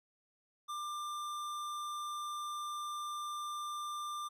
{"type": "tone with hard clipping", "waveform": "sine", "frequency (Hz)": 1191, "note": "D6", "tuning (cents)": 24, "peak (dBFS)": -40, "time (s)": [0.68, 4.29], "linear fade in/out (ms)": 20, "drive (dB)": 16, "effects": []}